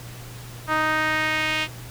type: tone with band-pass filter sweep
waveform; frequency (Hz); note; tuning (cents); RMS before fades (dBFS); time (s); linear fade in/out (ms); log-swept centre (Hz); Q
sawtooth; 311.1; D#4; 0; -23; 0.67-1.68; 50; 1300 to 2700; 2.3
effects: added 120 Hz sine -38 dBFS peak until 1.9 s + pink hiss -42 dBFS RMS until 1.9 s